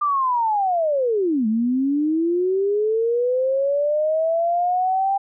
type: linear two-way sweep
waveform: sine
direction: down then up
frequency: 1200 to 212.9 to 794 Hz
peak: -17 dBFS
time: 0.01-5.18 s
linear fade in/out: 10 ms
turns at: 1.47 s
effects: none